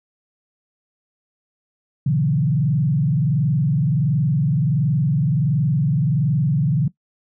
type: tone with frequency modulation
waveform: sine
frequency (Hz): 146.3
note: D3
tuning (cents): -6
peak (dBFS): -15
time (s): 2.06-6.88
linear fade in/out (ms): 5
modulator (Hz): 21.4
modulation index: 1.1
effects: noise-tail reverb RT60 0.1 s tail -18 dB re dry